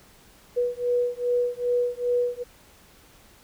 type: beating tone pair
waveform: sine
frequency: 486.6 / 489.1 Hz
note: B4 / B4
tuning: -26 / -17 cents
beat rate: 2.5 Hz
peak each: -25 dBFS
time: 0.56-2.44 s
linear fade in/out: 20 ms
effects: pink hiss -54 dBFS RMS until 3.43 s